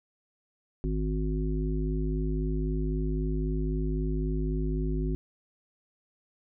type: harmonic tone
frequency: 51.91 Hz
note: G#1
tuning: in tune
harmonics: 1 / 3 / 5 / 7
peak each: -28 / -33 / -35 / -36 dBFS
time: 0.84-5.15 s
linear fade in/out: 0 ms
effects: none